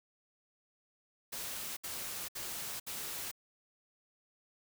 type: noise bursts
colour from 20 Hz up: white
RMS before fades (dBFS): -41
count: 4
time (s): 1.32-3.315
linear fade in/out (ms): 10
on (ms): 450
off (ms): 65
effects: none